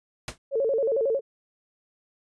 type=noise with exponential decay; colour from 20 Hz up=pink; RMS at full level=-28 dBFS; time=0.28-0.38 s; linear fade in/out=2 ms; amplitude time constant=20 ms
type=tone with vibrato; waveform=sine; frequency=497.6 Hz; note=B4; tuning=13 cents sharp; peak=-21 dBFS; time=0.51-1.21 s; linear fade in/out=50 ms; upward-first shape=square; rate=11 Hz; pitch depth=180 cents each way
effects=resampled to 22050 Hz